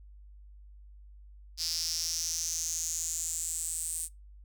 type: tone with high-pass filter sweep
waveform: square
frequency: 82.1 Hz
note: E2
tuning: 6 cents flat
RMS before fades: -34 dBFS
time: 1.57-4.09 s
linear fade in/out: 50 ms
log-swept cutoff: 5000 to 8700 Hz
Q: 6.7
effects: noise-tail reverb RT60 0.2 s tail -23 dB re dry + added 50 Hz sine -49 dBFS peak until 4.44 s